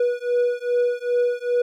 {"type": "beating tone pair", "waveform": "triangle", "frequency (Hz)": [485.4, 487.9], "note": ["B4", "B4"], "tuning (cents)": [-30, -21], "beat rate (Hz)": 2.5, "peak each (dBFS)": -20, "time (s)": [0, 1.62], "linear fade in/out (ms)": 5, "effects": []}